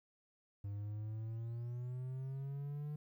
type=exponential sweep; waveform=triangle; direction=up; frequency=100 to 150.3 Hz; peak=-38 dBFS; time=0.64-2.96 s; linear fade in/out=5 ms; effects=13-bit

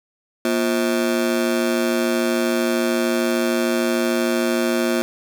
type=ring-modulated tone; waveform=30% pulse; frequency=293.7 Hz; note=D4; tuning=in tune; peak=-12 dBFS; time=0.45-5.02 s; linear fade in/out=0 ms; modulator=56.6 Hz; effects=none

